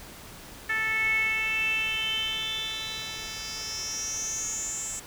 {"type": "tone with band-pass filter sweep", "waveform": "10% pulse", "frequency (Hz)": 440, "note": "A4", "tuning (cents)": 0, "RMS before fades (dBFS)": -30, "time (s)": [0.69, 5], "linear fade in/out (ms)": 10, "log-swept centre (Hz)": [1900, 7900], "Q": 8.5, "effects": ["pink hiss -45 dBFS RMS until 5.06 s"]}